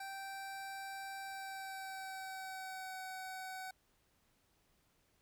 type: tone with pitch glide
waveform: 25% pulse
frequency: 780 to 753 Hz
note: G5 to F#5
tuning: -9 to +30 cents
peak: -40 dBFS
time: 0-3.71 s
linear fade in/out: 5 ms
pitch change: -61 cents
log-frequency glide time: 1.2-2.97 s
effects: pink hiss -75 dBFS RMS until 5.21 s